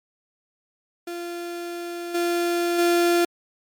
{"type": "tone with level steps", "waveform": "35% pulse", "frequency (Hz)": 345.7, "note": "F4", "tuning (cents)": -18, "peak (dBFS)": [-28, -19, -15], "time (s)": [1.07, 3.25], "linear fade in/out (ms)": 5, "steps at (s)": [2.14, 2.78], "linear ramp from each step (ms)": 10, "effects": ["MP3 96 kbps"]}